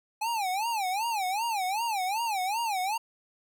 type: tone with vibrato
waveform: square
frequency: 830 Hz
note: G#5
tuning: 1 cent flat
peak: -28 dBFS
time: 0.21-2.98 s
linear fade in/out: 10 ms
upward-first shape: sine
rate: 2.6 Hz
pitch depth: 220 cents each way
effects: none